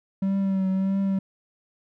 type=tone with vibrato; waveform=triangle; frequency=192.5 Hz; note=G3; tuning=31 cents flat; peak=-19 dBFS; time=0.22-1.19 s; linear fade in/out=5 ms; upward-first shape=triangle; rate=1.6 Hz; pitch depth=36 cents each way; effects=none